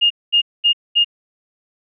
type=tone bursts; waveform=sine; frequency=2837 Hz; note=F7; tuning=27 cents sharp; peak=-10 dBFS; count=4; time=0.01-1.046 s; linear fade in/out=20 ms; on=94 ms; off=220 ms; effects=none